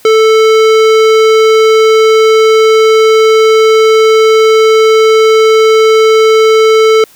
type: tone with hard clipping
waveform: sine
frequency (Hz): 440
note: A4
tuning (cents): 0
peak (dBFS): -5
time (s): 0.05-7.04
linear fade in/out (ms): 2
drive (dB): 18
effects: white hiss -41 dBFS RMS until 7.15 s